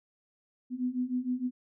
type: beating tone pair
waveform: sine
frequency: 246.9 / 253.4 Hz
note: B3 / B3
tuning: 0 / +45 cents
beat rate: 6.5 Hz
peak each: -33 / -31 dBFS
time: 0.7-1.51 s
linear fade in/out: 50 ms
effects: none